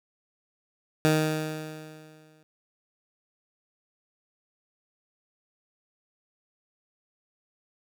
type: tone with exponential decay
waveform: 15% pulse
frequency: 155.56 Hz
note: D#3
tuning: in tune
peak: -12 dBFS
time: 1.05-2.43 s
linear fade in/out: 0 ms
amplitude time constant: 300 ms
effects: none